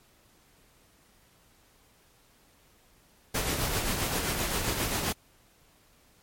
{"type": "noise with tremolo", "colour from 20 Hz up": "pink", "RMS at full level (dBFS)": -28, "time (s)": [3.34, 5.13], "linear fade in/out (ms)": 10, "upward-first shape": "sine", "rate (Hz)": 7.6, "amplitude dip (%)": 40, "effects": ["pink hiss -62 dBFS RMS until 6.22 s", "MP3 64 kbps"]}